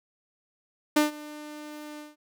sawtooth tone with ADSR envelope, 299.8 Hz, D4, 36 cents sharp, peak -13 dBFS, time 0.96-2.16 s, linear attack 8 ms, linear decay 140 ms, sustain -22 dB, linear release 170 ms, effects none

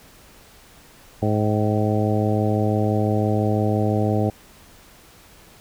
harmonic tone with a mistuned harmonic, 105.9 Hz, G#2, 34 cents sharp, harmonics 1 / 2 / 3 / 4 / 5 / 6 / 7, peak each -21 / -24 / -26 / -27 / -28 / -29 / -29 dBFS, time 1.22-4.3 s, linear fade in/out 5 ms, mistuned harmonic 7, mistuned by +54 cents, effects pink hiss -49 dBFS RMS until 5.6 s

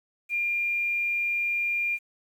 sine tone with quantisation, 2400 Hz, D7, 37 cents sharp, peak -24 dBFS, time 0.29-1.99 s, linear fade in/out 50 ms, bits 9, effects none

